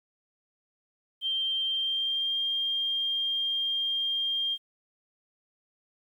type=tone with pitch glide; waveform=sine; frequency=3155 to 3203 Hz; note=G7 to G7; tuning=+10 to +37 cents; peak=-26 dBFS; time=1.21-4.58 s; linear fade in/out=50 ms; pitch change=+27 cents; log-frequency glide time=1.69-2.38 s; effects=10-bit